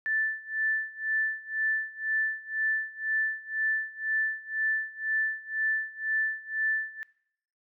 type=tone with tremolo; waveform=sine; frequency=1760 Hz; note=A6; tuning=in tune; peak=-23 dBFS; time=0.06-7.03 s; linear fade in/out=0 ms; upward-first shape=sine; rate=2 Hz; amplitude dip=90%; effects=noise-tail reverb RT60 0.7 s tail -22 dB re dry